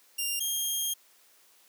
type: tone pair in turn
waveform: 10% pulse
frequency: 2794 / 3227 Hz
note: F7 / G7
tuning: 0 / +50 cents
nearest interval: major second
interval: 250 cents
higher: second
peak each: -20 dBFS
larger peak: neither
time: 0.18-0.4 / 0.4-0.94 s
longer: second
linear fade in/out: 10 ms
effects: white hiss -61 dBFS RMS until 1.68 s + high-pass 300 Hz 12 dB/octave